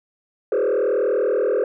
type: tone with frequency modulation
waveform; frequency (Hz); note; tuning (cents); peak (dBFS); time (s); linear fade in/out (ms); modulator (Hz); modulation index
sine; 460; A#4; -23; -14; 0.52-1.64; 2; 40.3; 2
effects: tanh soft clip ceiling -16 dBFS